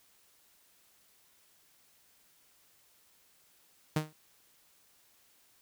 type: tone with exponential decay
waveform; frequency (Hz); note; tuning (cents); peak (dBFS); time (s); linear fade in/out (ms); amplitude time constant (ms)
sawtooth; 154.5; D#3; -12; -21; 3.96-4.13; 5; 36
effects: white hiss -66 dBFS RMS until 5.61 s